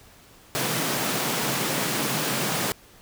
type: high-pass noise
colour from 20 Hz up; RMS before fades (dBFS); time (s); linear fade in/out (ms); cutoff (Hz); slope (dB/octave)
pink; -26; 0.55-2.72; 0; 120; 96
effects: pink hiss -52 dBFS RMS until 3.01 s